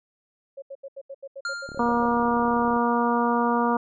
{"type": "tone bursts", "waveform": "sine", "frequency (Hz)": 548, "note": "C#5", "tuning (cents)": -20, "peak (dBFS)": -34, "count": 12, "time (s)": [0.57, 2.063], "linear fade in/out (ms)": 10, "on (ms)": 52, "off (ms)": 79}
{"type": "tone with exponential decay", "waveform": "square", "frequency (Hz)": 1400, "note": "F6", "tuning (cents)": 4, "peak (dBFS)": -26, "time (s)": [1.45, 2.24], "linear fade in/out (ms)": 2, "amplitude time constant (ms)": 170}
{"type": "click train", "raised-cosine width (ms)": 2, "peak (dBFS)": -26, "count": 39, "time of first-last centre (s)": [1.69, 2.763], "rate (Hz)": 35.4}
{"type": "harmonic tone", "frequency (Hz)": 237.5, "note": "A#3", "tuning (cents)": 33, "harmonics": [1, 2, 3, 4, 5, 6], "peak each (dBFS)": [-24, -27, -29, -25, -28, -34], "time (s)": [1.79, 3.77], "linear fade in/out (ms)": 5}
{"effects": ["resampled to 16000 Hz"]}